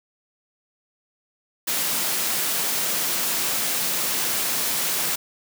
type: high-pass noise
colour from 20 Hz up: white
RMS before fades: -24 dBFS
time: 1.67-5.16 s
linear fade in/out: 10 ms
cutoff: 130 Hz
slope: 48 dB/octave
effects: none